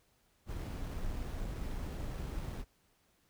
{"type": "noise with sample-and-hold", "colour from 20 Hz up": "brown", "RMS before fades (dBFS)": -39, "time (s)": [0.46, 2.65], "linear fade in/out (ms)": 50, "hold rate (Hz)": 7350, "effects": ["pink hiss -72 dBFS RMS until 3.29 s"]}